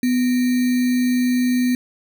sine tone with sample-and-hold, 248.9 Hz, B3, 14 cents sharp, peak -15 dBFS, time 0.03-1.75 s, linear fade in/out 2 ms, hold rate 2100 Hz, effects none

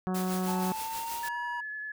harmonic tone, 185 Hz, F#3, in tune, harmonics 1 / 2 / 3 / 4 / 5 / 6 / 7 / 8 / 9, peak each -29 / -36 / -44 / -38 / -46 / -43 / -46 / -52 / -52 dBFS, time 0.07-0.72 s, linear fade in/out 0 ms
white noise with tremolo, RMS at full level -38 dBFS, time 0.14-1.29 s, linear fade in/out 10 ms, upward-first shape triangle, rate 6.3 Hz, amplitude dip 60%
triangle tone with pitch glide, 880 to 959.6 Hz, A5 to A#5, 0 to +50 cents, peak -32 dBFS, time 0.47-1.61 s, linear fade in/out 10 ms, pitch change +150 cents, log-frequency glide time 0.74-1.39 s
sine tone with vibrato, 1713 Hz, A6, 47 cents flat, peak -35 dBFS, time 1.23-1.92 s, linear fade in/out 5 ms, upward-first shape sine, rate 10 Hz, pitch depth 12 cents each way
effects none

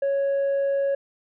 sine tone with tanh clipping, 554.4 Hz, C#5, in tune, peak -21 dBFS, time 0.02-0.95 s, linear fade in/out 5 ms, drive 2 dB, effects none

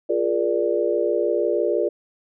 sine chord, Bb dominant seventh, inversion second, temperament equal with one note detuned, 349.2 / 415.3 / 474.9 / 587.3 Hz, F4 / Ab4 / Bb4 / D5, 0 / 0 / +32 / 0 cents, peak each -24 dBFS, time 0.09-1.89 s, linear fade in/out 10 ms, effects none

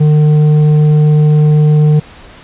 triangle tone with tanh clipping, 151.3 Hz, D#3, 48 cents flat, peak -6 dBFS, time 0-2 s, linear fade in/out 10 ms, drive 11 dB, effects pink hiss -36 dBFS RMS until 2.43 s + resampled to 8000 Hz

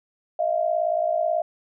sine tone pair together, 629.7 / 688 Hz, D#5 / F5, +21 / -26 cents, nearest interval major second, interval 153 cents, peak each -23 dBFS, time 0.39-1.42 s, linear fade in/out 5 ms, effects none

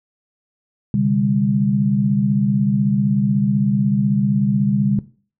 sine chord, C suspended second, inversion none, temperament equal with one note detuned, 130.81 / 146.83 / 201.2 Hz, C3 / D3 / G3, 0 / 0 / +45 cents, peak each -20 / -21 / -17 dBFS, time 0.94-4.99 s, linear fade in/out 2 ms, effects noise-tail reverb RT60 0.4 s tail -17 dB re dry

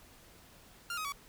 sawtooth tone with pitch steps, 1396.9 / 1259 / 1134.6 Hz, F6 / D#6 / C#6, 0 / +20 / +40 cents, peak -32 dBFS, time 0.9-1.122 s, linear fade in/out 2 ms, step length 74 ms, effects pink hiss -58 dBFS RMS until 1.28 s

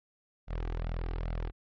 sawtooth tone with flanger, 41.33 Hz, E1, 5 cents sharp, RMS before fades -34 dBFS, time 0.47-1.52 s, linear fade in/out 50 ms, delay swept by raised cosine 1.4 to 2.6 ms, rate 2.4 Hz, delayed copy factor +0.55, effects low-pass 3000 Hz 12 dB/octave + MP3 32 kbps

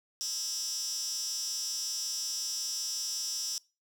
15% pulse tone with high-pass filter, 325.4 Hz, E4, 22 cents flat, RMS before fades -35 dBFS, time 0.21-3.58 s, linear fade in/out 0 ms, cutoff 5700 Hz, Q 5.6, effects noise-tail reverb RT60 0.3 s tail -23 dB re dry

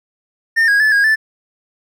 triangle tone with pitch steps, 1814 / 1644 / 1735 / 1636 / 1756 Hz, A#6 / G#6 / A6 / G#6 / A6, -48 / -18 / -25 / -26 / -4 cents, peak -8 dBFS, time 0.56-1.16 s, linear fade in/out 20 ms, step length 120 ms, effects none

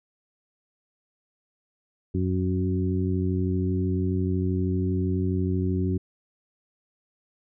harmonic tone with a mistuned harmonic, 92.5 Hz, F#2, in tune, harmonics 1 / 2 / 3 / 4, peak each -25 / -28 / -30 / -31 dBFS, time 2.14-5.98 s, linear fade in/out 10 ms, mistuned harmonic 1, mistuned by -17 cents, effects none

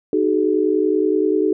sine tone cluster, 308.3 / 378 / 428.2 Hz, D#4 / F#4 / A4, -16 / +37 / -47 cents, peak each -19 dBFS, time 0.13-1.53 s, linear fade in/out 2 ms, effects none

